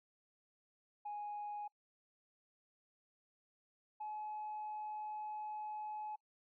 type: tone pair in turn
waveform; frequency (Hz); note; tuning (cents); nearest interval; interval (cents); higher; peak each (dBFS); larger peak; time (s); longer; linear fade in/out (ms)
sine; 830.6 / 850.5; G#5 / G#5; 0 / +41; unison; 41; second; -40 / -40; neither; 1.05-1.68 / 4-6.16; second; 10
effects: noise-tail reverb RT60 0.1 s tail -26 dB re dry + tanh soft clip ceiling -38 dBFS